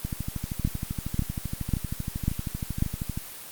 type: two click trains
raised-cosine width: 5 ms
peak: -10 / -17 dBFS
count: 5 / 41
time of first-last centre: 0.65-2.824 / 0.05-3.175 s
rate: 1.84 / 12.8 Hz
effects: white hiss -41 dBFS RMS until 3.51 s + Opus 24 kbps